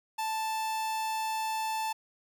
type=tone; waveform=45% pulse; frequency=880 Hz; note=A5; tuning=in tune; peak=-30 dBFS; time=0.18-1.93 s; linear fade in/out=10 ms; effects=none